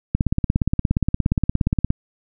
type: click train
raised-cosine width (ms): 5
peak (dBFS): -5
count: 31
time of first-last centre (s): 0.15-1.904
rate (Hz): 17.1
effects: none